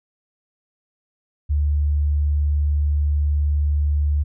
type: tone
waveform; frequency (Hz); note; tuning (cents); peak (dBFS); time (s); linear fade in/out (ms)
sine; 73.42; D2; 0; -16; 1.49-4.24; 20
effects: none